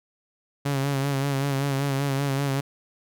sawtooth tone with vibrato, 138.59 Hz, C#3, in tune, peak -19 dBFS, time 0.65-2.61 s, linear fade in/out 10 ms, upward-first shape sine, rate 5.2 Hz, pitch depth 46 cents each way, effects none

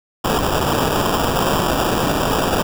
violet noise with sample-and-hold, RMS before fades -18 dBFS, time 0.24-2.63 s, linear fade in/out 10 ms, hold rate 2100 Hz, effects none

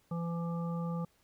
harmonic tone, 169.1 Hz, E3, 44 cents sharp, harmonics 1 / 3 / 5 / 7, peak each -33 / -43 / -48 / -46 dBFS, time 0.11-1.05 s, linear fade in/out 5 ms, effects pink hiss -70 dBFS RMS until 1.23 s

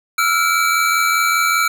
square tone cluster, 1318 / 1403 / 2304 Hz, E6 / F6 / D7, -1 / +8 / -34 cents, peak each -19 dBFS, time 0.18-1.68 s, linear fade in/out 5 ms, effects none

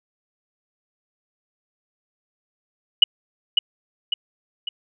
sine tone with echo, 2932 Hz, F#7, 16 cents flat, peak -6 dBFS, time 3.02-3.04 s, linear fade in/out 5 ms, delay 550 ms, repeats 3, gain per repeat -6 dB, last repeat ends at 4.69 s, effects none

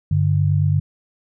sine tone pair together, 98 / 146.83 Hz, G2 / D3, 0 / 0 cents, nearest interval perfect fifth, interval 700 cents, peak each -17 dBFS, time 0.11-0.8 s, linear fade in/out 5 ms, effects none

